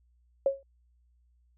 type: tone with exponential decay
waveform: sine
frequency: 547 Hz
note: C#5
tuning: 23 cents flat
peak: -18 dBFS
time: 0.46-0.63 s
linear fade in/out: 2 ms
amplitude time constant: 36 ms
effects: added 60 Hz sine -63 dBFS peak until 1.57 s